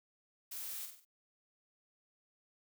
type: noise with echo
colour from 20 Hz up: blue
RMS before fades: -44 dBFS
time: 0.51-0.86 s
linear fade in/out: 10 ms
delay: 48 ms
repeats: 4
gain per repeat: -6 dB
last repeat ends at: 1.052 s
effects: none